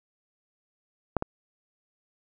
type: clicks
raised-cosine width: 1 ms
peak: -9 / -14 dBFS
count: 2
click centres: 1.167 / 1.224 s
effects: none